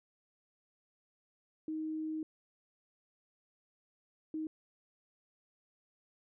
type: tone bursts at uneven times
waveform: sine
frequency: 313.5 Hz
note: D#4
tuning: 13 cents sharp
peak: -35 dBFS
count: 2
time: 1.68-2.23 / 4.34-4.47 s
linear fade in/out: 2 ms
effects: none